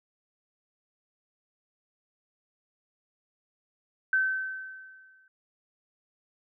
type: tone with exponential decay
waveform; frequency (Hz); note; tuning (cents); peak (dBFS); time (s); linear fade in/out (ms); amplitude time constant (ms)
sine; 1537; G6; -35; -20; 4.13-5.28; 2; 250
effects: none